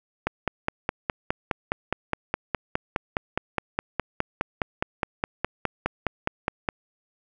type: click train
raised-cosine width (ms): 0.5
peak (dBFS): -8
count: 32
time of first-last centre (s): 0.27-6.688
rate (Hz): 4.83
effects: none